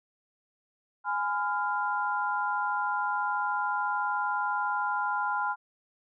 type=chord; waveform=sine; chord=F diminished; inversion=first; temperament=equal with one note detuned; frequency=830.6 / 1010.9 / 1396.9 Hz; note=Ab5 / Cb6 / F6; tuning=0 / +40 / 0 cents; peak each=-31 dBFS; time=1.04-5.56 s; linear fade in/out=50 ms; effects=none